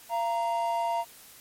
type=tone pair together; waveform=triangle; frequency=685.1 / 932.3 Hz; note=F5 / A#5; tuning=-33 / 0 cents; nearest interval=perfect fourth; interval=533 cents; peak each=-27 / -26 dBFS; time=0.09-1.05 s; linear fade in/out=50 ms; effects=white hiss -51 dBFS RMS until 1.4 s + MP3 64 kbps